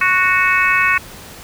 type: harmonic tone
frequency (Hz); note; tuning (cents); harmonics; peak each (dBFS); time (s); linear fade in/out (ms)
369.4; F#4; -3; 3 / 4 / 5 / 6 / 7; -18 / -18 / -18 / -18 / -18; 0.01-0.98; 5
effects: pink hiss -36 dBFS RMS until 1.43 s